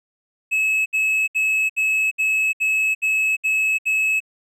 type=tone bursts; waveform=triangle; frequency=2584 Hz; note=E7; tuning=35 cents flat; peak=-15 dBFS; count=9; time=0.51-4.204 s; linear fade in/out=20 ms; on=350 ms; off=68 ms; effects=none